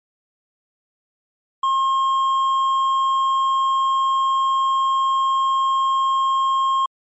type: tone with hard clipping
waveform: sine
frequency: 1071 Hz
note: C6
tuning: 40 cents sharp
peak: -17 dBFS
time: 1.63-6.86 s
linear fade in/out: 5 ms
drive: 4 dB
effects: MP3 48 kbps